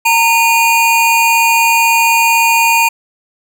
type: tone pair together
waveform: square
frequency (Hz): 919 / 2451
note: A#5 / D#7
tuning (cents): -25 / -27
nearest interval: octave + perfect fourth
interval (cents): 1698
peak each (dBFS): -11 / -12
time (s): 0.05-2.89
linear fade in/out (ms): 10
effects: none